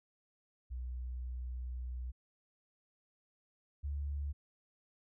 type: tone pair in turn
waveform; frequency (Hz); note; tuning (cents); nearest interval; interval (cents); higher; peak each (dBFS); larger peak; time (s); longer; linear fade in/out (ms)
sine; 62 / 71.56; B1 / D2; +7 / -44; major second; 249; second; -38 / -35; second; 0.7-2.12 / 3.83-4.33; first; 20
effects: none